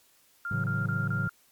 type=tone bursts; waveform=sine; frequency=1396.9 Hz; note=F6; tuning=in tune; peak=-31 dBFS; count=4; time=0.45-1.294 s; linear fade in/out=2 ms; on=190 ms; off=28 ms
type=chord; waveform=triangle; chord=F# minor seventh; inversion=first; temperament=equal; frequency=110 / 138.59 / 164.81 / 185 Hz; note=A2 / C#3 / E3 / F#3; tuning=0 / 0 / 0 / 0 cents; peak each=-29 / -30 / -34 / -33 dBFS; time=0.51-1.28 s; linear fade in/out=5 ms
effects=white hiss -63 dBFS RMS until 1.51 s + MP3 96 kbps